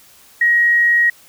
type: tone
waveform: sine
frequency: 1892 Hz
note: A#6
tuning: 25 cents sharp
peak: -10 dBFS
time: 0.41-1.1 s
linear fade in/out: 5 ms
effects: white hiss -47 dBFS RMS until 1.28 s